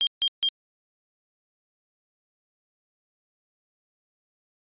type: tone bursts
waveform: sine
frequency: 3200 Hz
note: G7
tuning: 35 cents sharp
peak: -20 dBFS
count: 3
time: 0.01-0.487 s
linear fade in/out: 0 ms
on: 59 ms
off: 150 ms
effects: resampled to 8000 Hz